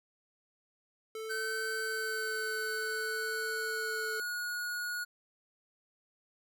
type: tone with vibrato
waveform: square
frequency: 440 Hz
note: A4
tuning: in tune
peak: -39 dBFS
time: 1.15-4.2 s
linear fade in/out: 2 ms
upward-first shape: sine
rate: 0.53 Hz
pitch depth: 12 cents each way
type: tone with pitch glide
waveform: square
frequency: 1533 to 1449.5 Hz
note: G6 to F#6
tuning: -39 to -36 cents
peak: -35 dBFS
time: 1.29-5.05 s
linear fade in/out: 20 ms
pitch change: -97 cents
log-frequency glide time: 1.75-4.26 s
effects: none